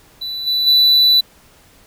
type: tone with level steps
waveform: triangle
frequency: 3974 Hz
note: B7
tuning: 10 cents sharp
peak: -21 / -13 / -7 dBFS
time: 0.21-1.21 s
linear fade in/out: 10 ms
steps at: 0.46 / 0.66 s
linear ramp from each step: 20 ms
effects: pink hiss -49 dBFS RMS until 1.86 s